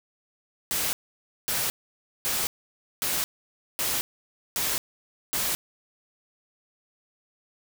white noise bursts, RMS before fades -27 dBFS, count 7, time 0.71-5.55 s, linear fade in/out 0 ms, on 220 ms, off 550 ms, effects none

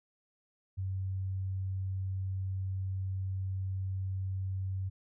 sine tone, 95.1 Hz, F#2, 48 cents sharp, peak -32 dBFS, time 0.77-4.9 s, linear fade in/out 20 ms, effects none

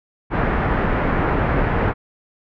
pink low-pass noise, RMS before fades -19 dBFS, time 0.3-1.94 s, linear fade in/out 50 ms, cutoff 1900 Hz, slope 24 dB/octave, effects none

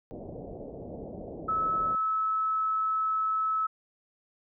white low-pass noise, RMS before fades -41 dBFS, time 0.11-1.95 s, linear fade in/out 0 ms, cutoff 660 Hz, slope 48 dB/octave
sine tone, 1299 Hz, E6, 26 cents flat, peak -25 dBFS, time 1.48-3.67 s, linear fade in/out 10 ms
effects none

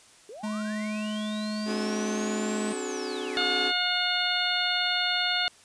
sine linear two-way sweep, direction up then down, 382.4 to 8200 to 1093 Hz, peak -40 dBFS, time 0.29-3.43 s, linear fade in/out 2 ms, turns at 2.74 s
square tone, 212.8 Hz, G#3, 42 cents sharp, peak -30 dBFS, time 0.43-2.73 s, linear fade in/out 10 ms
40% pulse chord, D dominant seventh, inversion third, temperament equal with one note detuned, 261.6 / 293.7 / 370 / 428.7 Hz, C4 / D4 / F#4 / A4, 0 / 0 / 0 / -45 cents, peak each -38 / -39 / -34 / -34 dBFS, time 1.65-3.73 s, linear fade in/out 50 ms
harmonic tone, 718 Hz, F5, 48 cents sharp, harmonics 1 / 2 / 3 / 4 / 5 / 6, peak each -33 / -30 / -33 / -31 / -30 / -31 dBFS, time 3.37-5.48 s, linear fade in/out 0 ms
effects white hiss -55 dBFS RMS until 5.64 s + resampled to 22050 Hz

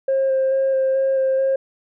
sine tone with vibrato, 533 Hz, C5, 32 cents sharp, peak -14 dBFS, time 0.08-1.56 s, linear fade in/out 5 ms, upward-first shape square, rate 2.3 Hz, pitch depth 11 cents each way, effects tanh soft clip ceiling -13 dBFS

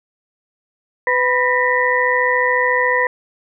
sine tone cluster, 501 / 988 / 1829 / 1963 Hz, B4 / B5 / A#6 / B6, +25 / 0 / -33 / -11 cents, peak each -19 dBFS, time 1.07-3.07 s, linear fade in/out 2 ms, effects none

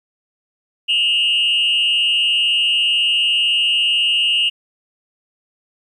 sine tone with frequency modulation, 2847 Hz, F7, 33 cents sharp, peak -12 dBFS, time 0.88-4.5 s, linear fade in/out 20 ms, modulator 185 Hz, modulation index 0.68, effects tanh soft clip ceiling -10 dBFS + 9-bit

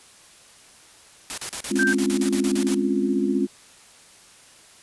white noise bursts, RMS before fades -30 dBFS, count 13, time 1.3-2.745 s, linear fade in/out 0 ms, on 77 ms, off 37 ms
sine chord, Db major seventh, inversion second, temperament equal, 207.7 / 261.6 / 277.2 / 349.2 Hz, Ab3 / C4 / Db4 / F4, 0 / 0 / 0 / 0 cents, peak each -25 dBFS, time 1.7-3.47 s, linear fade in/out 20 ms
sine tone, 1568 Hz, G6, in tune, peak -19 dBFS, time 1.79-1.93 s, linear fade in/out 2 ms
effects white hiss -50 dBFS RMS until 4.82 s + resampled to 24000 Hz

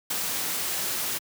white noise with ADSR envelope, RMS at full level -26 dBFS, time 0.1-1.19 s, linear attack 8 ms, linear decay 24 ms, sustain -3 dB, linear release 20 ms, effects high-pass 100 Hz 12 dB/octave

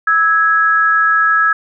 sine tone pair together, 1307.4 / 1661.2 Hz, E6 / G#6, -15 / 0 cents, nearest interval major third, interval 415 cents, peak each -12 dBFS, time 0.07-1.53 s, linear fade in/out 5 ms, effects none

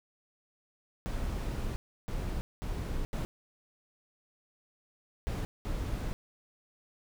brown noise bursts at uneven times, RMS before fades -34 dBFS, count 6, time 1.06-1.76 / 2.08-2.41 / 2.62-3.05 / 3.13-3.25 / 5.27-5.45 / 5.65-6.13 s, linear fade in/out 0 ms, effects none

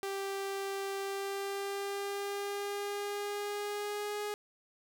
sawtooth tone with pitch glide, 392.6 to 415.7 Hz, G4 to G#4, +3 to +2 cents, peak -31 dBFS, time 0.03-4.34 s, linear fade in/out 0 ms, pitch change +99 cents, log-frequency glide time 0.99-4.21 s, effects none

